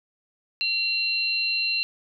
sine tone pair together, 2743 / 4110 Hz, F7 / C8, -32 / -32 cents, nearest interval perfect fifth, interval 700 cents, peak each -25 dBFS, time 0.61-1.83 s, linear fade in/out 0 ms, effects none

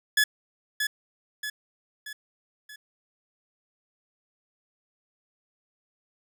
sawtooth tone with echo, 1707 Hz, G#6, 47 cents sharp, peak -15 dBFS, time 0.17-0.24 s, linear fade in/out 5 ms, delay 630 ms, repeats 4, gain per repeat -6 dB, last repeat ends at 2.76 s, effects none

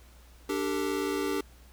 square chord, D suspended fourth, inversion none, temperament equal with one note detuned, 293.7 / 392 / 450.3 Hz, D4 / G4 / A4, 0 / 0 / +40 cents, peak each -33 / -32 / -36 dBFS, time 0.49-1.41 s, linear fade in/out 5 ms, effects added 60 Hz sine -52 dBFS peak until 1.72 s + pink hiss -59 dBFS RMS until 1.72 s

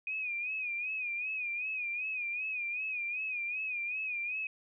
sine tone with vibrato, 2475 Hz, D#7, 10 cents flat, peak -33 dBFS, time 0.07-4.47 s, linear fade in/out 2 ms, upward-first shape sine, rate 2.6 Hz, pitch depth 82 cents each way, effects none

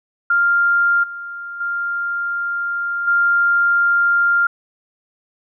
sine tone with level steps, 1396.9 Hz, F6, in tune, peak -12 / -27 / -19 / -12 dBFS, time 0.3-4.47 s, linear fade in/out 5 ms, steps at 1.03 / 1.6 / 3.07 s, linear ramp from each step 10 ms, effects none

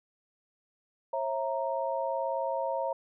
sine chord, A# diminished, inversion first, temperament equal with one note detuned, 540.8 / 659.3 / 932.3 Hz, C#5 / E5 / A#5, -43 / 0 / 0 cents, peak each -32 / -34 / -33 dBFS, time 1.13-2.93 s, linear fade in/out 5 ms, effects none

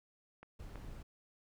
clicks, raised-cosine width 0.5 ms, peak -37 / -35 dBFS, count 2, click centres 0.43 / 0.757 s
brown noise, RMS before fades -48 dBFS, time 0.59-1.03 s, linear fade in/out 10 ms
effects none

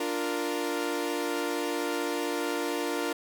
sawtooth chord, Bb major, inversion first, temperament equal, 293.7 / 349.2 / 466.2 Hz, D4 / F4 / Bb4, 0 / 0 / 0 cents, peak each -29 dBFS, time 0-3.13 s, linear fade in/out 5 ms, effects none

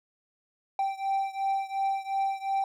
triangle beating tone pair, 780 / 782.8 Hz, G5 / G5, -9 / -3 cents, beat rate 2.8 Hz, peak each -27 / -29 dBFS, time 0.79-2.64 s, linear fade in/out 2 ms, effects none

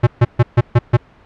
square tone bursts, 120 Hz, B2, 49 cents flat, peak -7 dBFS, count 6, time 0.03-0.97 s, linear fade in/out 10 ms, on 40 ms, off 140 ms, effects pink hiss -47 dBFS RMS until 1.25 s + low-pass 2000 Hz 12 dB/octave

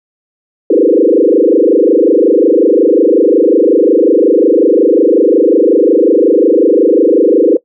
sine tone with frequency modulation, 401.6 Hz, G4, 42 cents sharp, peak -4 dBFS, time 0.7-7.57 s, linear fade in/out 5 ms, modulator 25.5 Hz, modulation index 4.2, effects noise-tail reverb RT60 0.1 s tail -19 dB re dry

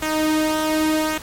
sawtooth tone with flanger, 311.1 Hz, D#4, in tune, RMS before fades -20 dBFS, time 0.02-1.18 s, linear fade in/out 5 ms, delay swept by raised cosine 0.2 to 2.8 ms, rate 0.87 Hz, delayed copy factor -0.55, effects pink hiss -37 dBFS RMS until 1.22 s + MP3 64 kbps

